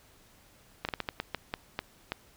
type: slowing click train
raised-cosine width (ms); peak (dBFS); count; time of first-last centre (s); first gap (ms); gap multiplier
0.3; -15; 10; 0.85-2.12; 38; 1.31
effects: pink hiss -60 dBFS RMS until 2.36 s